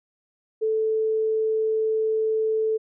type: tone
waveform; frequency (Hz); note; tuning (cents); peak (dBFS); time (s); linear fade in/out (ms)
sine; 438.9; A4; -4; -20; 0.61-2.78; 20
effects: none